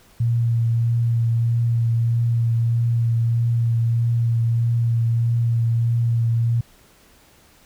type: tone with vibrato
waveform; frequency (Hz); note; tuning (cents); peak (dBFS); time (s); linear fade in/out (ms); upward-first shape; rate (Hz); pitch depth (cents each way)
sine; 116.54; A#2; 0; -16; 0.2-6.61; 5; triangle; 1.6; 18
effects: pink hiss -53 dBFS RMS until 7.65 s